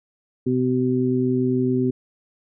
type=harmonic tone; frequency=127.1 Hz; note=C3; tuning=50 cents flat; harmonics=1 / 2 / 3; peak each=-25 / -20 / -23 dBFS; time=0.46-1.91 s; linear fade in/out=10 ms; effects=none